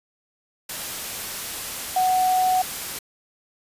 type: tone in noise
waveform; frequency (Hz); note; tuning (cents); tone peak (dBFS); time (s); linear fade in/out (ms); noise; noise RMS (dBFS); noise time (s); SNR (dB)
sine; 742; F#5; +5; -17; 1.96-2.62; 5; white; -31; 0.69-2.99; +11
effects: resampled to 32000 Hz